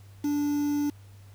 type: tone with quantisation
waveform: triangle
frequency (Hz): 291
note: D4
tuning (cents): -16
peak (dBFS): -22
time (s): 0.24-0.9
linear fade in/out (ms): 5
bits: 7
effects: added 99 Hz sine -47 dBFS peak until 1.34 s + pink hiss -60 dBFS RMS until 1.34 s